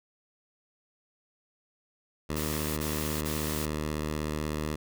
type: tone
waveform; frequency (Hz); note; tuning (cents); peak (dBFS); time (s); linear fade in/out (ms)
10% pulse; 76.3; D#2; -33; -22; 2.29-4.76; 10
type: noise bursts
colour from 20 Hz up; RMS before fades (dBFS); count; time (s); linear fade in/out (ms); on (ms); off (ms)
white; -37; 3; 2.36-3.66; 10; 410; 35
effects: none